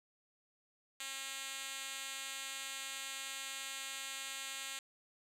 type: tone with band-pass filter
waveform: 5% pulse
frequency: 270.3 Hz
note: C#4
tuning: 44 cents flat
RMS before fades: -44 dBFS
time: 1-4.79 s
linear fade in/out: 2 ms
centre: 6100 Hz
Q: 0.96
effects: 11-bit